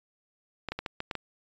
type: clicks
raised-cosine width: 0.3 ms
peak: -17 dBFS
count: 7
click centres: 0.687 / 0.72 / 0.79 / 0.862 / 1.004 / 1.112 / 1.153 s
effects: resampled to 16000 Hz

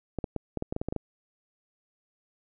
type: clicks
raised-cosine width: 2 ms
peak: -17 dBFS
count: 11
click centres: 0.187 / 0.242 / 0.363 / 0.573 / 0.624 / 0.725 / 0.764 / 0.815 / 0.886 / 0.925 / 0.963 s
effects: none

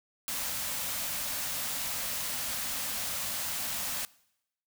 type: band-stop noise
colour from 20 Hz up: white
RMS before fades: -34 dBFS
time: 0.28-4.05 s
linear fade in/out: 0 ms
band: 300 to 480 Hz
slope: 96 dB/octave
effects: noise-tail reverb RT60 0.8 s tail -22 dB re dry

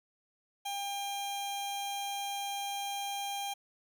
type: tone pair together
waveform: sawtooth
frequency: 801 / 1602 Hz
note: G5 / G6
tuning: +37 / +37 cents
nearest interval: octave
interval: 1200 cents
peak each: -31 / -36 dBFS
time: 0.65-3.54 s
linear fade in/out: 10 ms
effects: none

